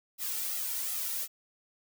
blue noise with flanger, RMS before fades -34 dBFS, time 0.18-1.28 s, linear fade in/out 50 ms, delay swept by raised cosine 1.5 to 2.2 ms, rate 2.7 Hz, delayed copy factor +0.65, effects none

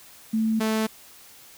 sine / sawtooth tone pair in turn, 221.1 / 219.2 Hz, A3 / A3, +9 / -6 cents, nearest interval unison, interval 15 cents, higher first, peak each -20 / -18 dBFS, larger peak second, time 0.33-0.6 / 0.6-0.87 s, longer neither, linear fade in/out 10 ms, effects white hiss -49 dBFS RMS until 1.57 s

